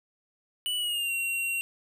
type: tone with pitch glide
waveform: square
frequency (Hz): 2960 to 2746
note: F#7 to F7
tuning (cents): 0 to -30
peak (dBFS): -28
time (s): 0.66-1.61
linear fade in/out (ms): 0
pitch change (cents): -130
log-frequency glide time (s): 0.77-1.12
effects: none